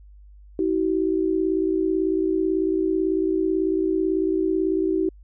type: tone pair together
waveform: sine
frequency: 321.4 / 379.5 Hz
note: E4 / F#4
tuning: -44 / +44 cents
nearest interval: minor third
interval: 288 cents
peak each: -22 dBFS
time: 0.59-5.09 s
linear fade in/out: 2 ms
effects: added 50 Hz sine -44 dBFS peak until 5.23 s

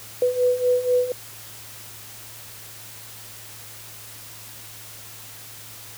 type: beating tone pair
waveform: sine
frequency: 493.9 / 498 Hz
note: B4 / B4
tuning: 0 / +14 cents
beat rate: 4.1 Hz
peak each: -23 / -19 dBFS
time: 0.22-1.12 s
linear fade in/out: 2 ms
effects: added 109 Hz sine -49 dBFS peak until 5.97 s + white hiss -41 dBFS RMS until 5.97 s

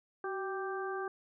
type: harmonic tone with a mistuned harmonic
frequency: 392 Hz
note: G4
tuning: in tune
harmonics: 1 / 2 / 3 / 4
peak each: -37 / -42 / -42 / -43 dBFS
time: 0.24-1.08 s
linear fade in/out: 2 ms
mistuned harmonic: 1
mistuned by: -58 cents
effects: none

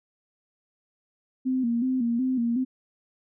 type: tone with vibrato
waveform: sine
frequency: 246.2 Hz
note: B3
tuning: 5 cents flat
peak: -22 dBFS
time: 1.45-2.65 s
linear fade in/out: 20 ms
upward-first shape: square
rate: 2.7 Hz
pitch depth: 85 cents each way
effects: none

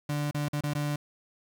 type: tone with dropouts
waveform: 35% pulse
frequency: 146.83 Hz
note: D3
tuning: in tune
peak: -26 dBFS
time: 0.09-0.96 s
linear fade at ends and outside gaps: 5 ms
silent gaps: 0.311-0.345 / 0.485-0.531 / 0.609-0.636 / 0.736-0.75 s
effects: 9-bit

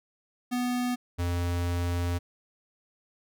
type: tone pair in turn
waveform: square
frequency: 246.9 / 87.29 Hz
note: B3 / F2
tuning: 0 / 0 cents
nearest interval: octave + tritone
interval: 1800 cents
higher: first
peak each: -27 dBFS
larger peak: neither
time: 0.51-0.96 / 1.18-2.19 s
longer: second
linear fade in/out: 20 ms
effects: none

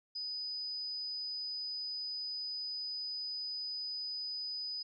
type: tone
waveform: sine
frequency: 4985 Hz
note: D#8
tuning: 2 cents sharp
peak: -37 dBFS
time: 0.15-4.83 s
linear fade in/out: 10 ms
effects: none

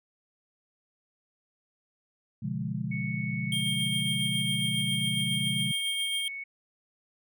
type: chord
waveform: sine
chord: B diminished seventh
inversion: none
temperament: equal with one note detuned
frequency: 123.47 / 144.14 / 174.61 / 207.7 Hz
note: B2 / D3 / F3 / Ab3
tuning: 0 / -32 / 0 / 0 cents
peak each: -35 dBFS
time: 2.42-5.72 s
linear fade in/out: 10 ms
type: tone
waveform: sine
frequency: 2215 Hz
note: C#7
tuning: 2 cents flat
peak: -35 dBFS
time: 2.91-6.44 s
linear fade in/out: 10 ms
type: tone with tremolo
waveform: square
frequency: 3200 Hz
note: G7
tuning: 35 cents sharp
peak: -28 dBFS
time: 3.52-6.28 s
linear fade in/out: 2 ms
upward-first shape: sine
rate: 7.3 Hz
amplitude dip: 30%
effects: none

